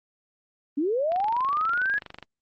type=linear sweep; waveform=sine; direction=up; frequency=266.4 to 1699 Hz; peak=-22 dBFS; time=0.77-1.99 s; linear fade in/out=10 ms
type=click train; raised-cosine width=0.3 ms; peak=-23 dBFS; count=28; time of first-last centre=1.12-2.227 s; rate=24.4 Hz
effects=Opus 24 kbps